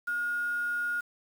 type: tone with quantisation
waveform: sine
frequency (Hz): 1431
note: F6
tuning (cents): +42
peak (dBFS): -28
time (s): 0.07-1.01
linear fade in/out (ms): 10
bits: 8
effects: none